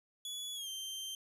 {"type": "tone with pitch glide", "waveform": "sawtooth", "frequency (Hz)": [3404, 3140], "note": ["G#7", "G7"], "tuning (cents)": [42, 2], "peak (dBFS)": -37, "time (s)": [0.25, 1.15], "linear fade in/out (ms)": 2, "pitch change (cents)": -140, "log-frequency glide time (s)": [0.54, 0.69], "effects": ["resampled to 32000 Hz"]}